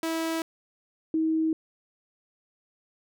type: tone pair in turn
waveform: sawtooth / sine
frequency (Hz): 325.9 / 319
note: E4 / D#4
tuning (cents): -20 / +43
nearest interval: unison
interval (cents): 37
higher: first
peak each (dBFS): -23 / -22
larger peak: second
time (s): 0.03-0.42 / 1.14-1.53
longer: neither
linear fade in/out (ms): 2
effects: none